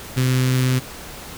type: tone with notch filter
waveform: sawtooth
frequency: 128.4 Hz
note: C3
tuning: 32 cents flat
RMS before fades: -18 dBFS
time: 0.16-0.8 s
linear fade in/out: 20 ms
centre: 730 Hz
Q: 0.51
effects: pink hiss -36 dBFS RMS until 1.37 s